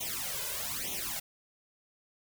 white noise with flanger, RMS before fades -36 dBFS, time 0-1.2 s, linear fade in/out 10 ms, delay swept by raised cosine 0.31 to 2.01 ms, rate 1.1 Hz, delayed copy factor +1, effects none

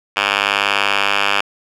5% pulse tone with band-pass filter, 100.5 Hz, G2, 44 cents sharp, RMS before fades -17 dBFS, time 0.16-1.41 s, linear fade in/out 5 ms, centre 2200 Hz, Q 2.9, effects none

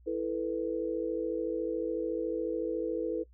sine chord, E suspended fourth, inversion none, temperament equal, 329.6 / 440 / 493.9 Hz, E4 / A4 / B4, 0 / 0 / 0 cents, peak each -34 dBFS, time 0.06-3.24 s, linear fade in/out 20 ms, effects noise-tail reverb RT60 0.1 s tail -21 dB re dry + added 60 Hz sine -55 dBFS peak until 3.33 s

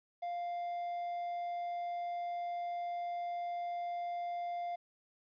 triangle tone, 698.5 Hz, F5, in tune, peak -34 dBFS, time 0.22-4.76 s, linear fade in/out 10 ms, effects resampled to 11025 Hz + 12-bit

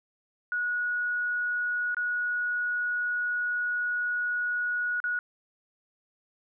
sine tone with dropouts, 1458 Hz, F#6, 26 cents flat, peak -26 dBFS, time 0.52-5.19 s, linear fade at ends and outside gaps 1 ms, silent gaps 1.946-1.968 / 5.002-5.04 s, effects none

